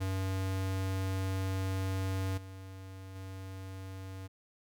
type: tone with level steps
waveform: square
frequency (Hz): 95.2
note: F#2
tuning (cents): +50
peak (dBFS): -32 / -45 / -42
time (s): 0-4.28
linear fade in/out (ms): 20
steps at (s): 2.37 / 3.15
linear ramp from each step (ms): 10
effects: none